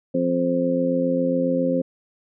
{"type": "harmonic tone", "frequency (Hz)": 87.31, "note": "F2", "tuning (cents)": 0, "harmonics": [2, 3, 4, 5, 6], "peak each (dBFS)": [-27, -22, -33, -32, -22], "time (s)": [0.14, 1.82], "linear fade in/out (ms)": 10, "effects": []}